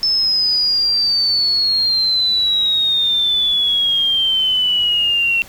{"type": "exponential sweep", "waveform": "sine", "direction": "down", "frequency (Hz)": [5274, 2714], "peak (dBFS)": -13, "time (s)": [0.03, 5.42], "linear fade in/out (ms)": 0, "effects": ["pink hiss -40 dBFS RMS until 5.48 s"]}